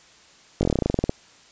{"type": "slowing click train", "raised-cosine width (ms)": 2, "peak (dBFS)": -7, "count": 15, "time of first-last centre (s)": [0.61, 1.094], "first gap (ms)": 20, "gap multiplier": 1.08, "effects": ["white hiss -52 dBFS RMS until 1.51 s", "resampled to 16000 Hz"]}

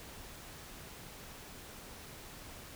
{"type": "silence", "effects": ["pink hiss -50 dBFS RMS until 2.75 s"]}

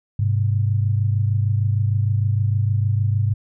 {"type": "tone pair together", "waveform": "sine", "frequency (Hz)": [102.1, 128.64], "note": ["G#2", "C3"], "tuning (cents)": [-29, -29], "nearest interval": "major third", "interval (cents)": 400, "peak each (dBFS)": [-17, -23], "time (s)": [0.19, 3.34], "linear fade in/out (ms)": 5, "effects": []}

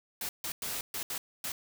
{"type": "noise bursts at uneven times", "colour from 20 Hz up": "white", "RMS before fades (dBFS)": -36, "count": 6, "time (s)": [[0.21, 0.29], [0.44, 0.52], [0.62, 0.81], [0.94, 1.03], [1.1, 1.18], [1.44, 1.52]], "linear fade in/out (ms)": 2, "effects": []}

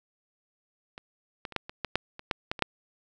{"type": "clicks", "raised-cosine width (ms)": 0.3, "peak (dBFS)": [-25, -19, -27, -11, -23, -14, -8, -25, -10, -13, -22, -6], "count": 12, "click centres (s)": [0.979, 1.452, 1.523, 1.563, 1.695, 1.847, 1.956, 2.194, 2.312, 2.515, 2.592, 2.623], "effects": []}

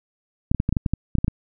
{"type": "clicks", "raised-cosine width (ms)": 5, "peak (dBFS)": -8, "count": 12, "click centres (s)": [0.515, 0.547, 0.601, 0.691, 0.726, 0.768, 0.862, 0.936, 1.153, 1.185, 1.245, 1.281], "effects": []}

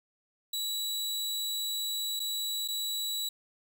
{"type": "tone with dropouts", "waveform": "sawtooth", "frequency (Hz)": 3915, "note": "B7", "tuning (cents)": -16, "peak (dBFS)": -28, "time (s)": [0.53, 3.29], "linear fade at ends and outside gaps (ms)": 5, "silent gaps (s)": [[2.195, 2.2], [2.678, 2.684]], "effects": []}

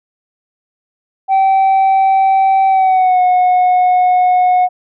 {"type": "tone with pitch glide", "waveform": "sine", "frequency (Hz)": [772, 728.7], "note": ["G5", "F#5"], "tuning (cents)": [-27, -27], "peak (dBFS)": -5, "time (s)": [1.28, 4.69], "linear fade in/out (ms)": 50, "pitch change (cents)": -100, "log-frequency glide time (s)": [2.68, 3.21], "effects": ["tanh soft clip ceiling -7 dBFS"]}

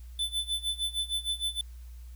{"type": "tone with tremolo", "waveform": "square", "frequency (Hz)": 3511, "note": "A7", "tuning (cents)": -4, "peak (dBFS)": -27, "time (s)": [0.19, 1.61], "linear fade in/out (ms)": 2, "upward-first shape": "sine", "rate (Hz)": 6.5, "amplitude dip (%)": 90, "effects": ["added 60 Hz sine -42 dBFS peak until 2.15 s", "white hiss -63 dBFS RMS until 2.15 s"]}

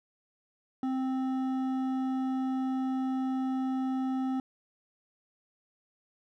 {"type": "tone with hard clipping", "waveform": "sine", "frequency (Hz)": 261.6, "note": "C4", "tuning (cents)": 0, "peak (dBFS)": -30, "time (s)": [0.83, 4.4], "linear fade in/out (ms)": 2, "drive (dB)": 9, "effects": []}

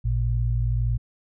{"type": "tone pair together", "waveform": "sine", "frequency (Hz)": [55, 116.54], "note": ["A1", "A#2"], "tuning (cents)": [0, 0], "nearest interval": "octave + minor second", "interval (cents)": 1300, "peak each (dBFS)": -23, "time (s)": [0.04, 0.98], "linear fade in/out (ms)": 20, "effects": []}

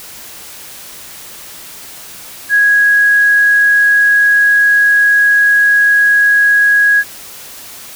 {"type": "tone", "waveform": "sine", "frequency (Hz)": 1658, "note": "G#6", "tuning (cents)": -3, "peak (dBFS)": -6, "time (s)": [2.49, 7.04], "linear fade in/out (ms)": 50, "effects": ["white hiss -32 dBFS RMS until 7.95 s"]}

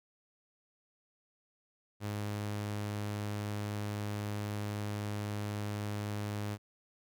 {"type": "tone", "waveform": "sawtooth", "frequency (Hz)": 103.83, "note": "G#2", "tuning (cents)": 0, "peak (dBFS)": -31, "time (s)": [2, 6.58], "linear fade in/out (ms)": 50, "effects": []}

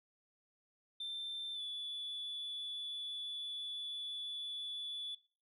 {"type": "tone with pitch glide", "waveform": "sine", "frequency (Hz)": [3564, 3449], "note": ["A7", "A7"], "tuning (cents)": [22, -35], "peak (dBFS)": -38, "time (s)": [1, 5.15], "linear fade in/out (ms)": 5, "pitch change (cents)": -57, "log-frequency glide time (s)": [1.54, 1.61], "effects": ["noise-tail reverb RT60 0.4 s tail -18 dB re dry", "tanh soft clip ceiling -37 dBFS"]}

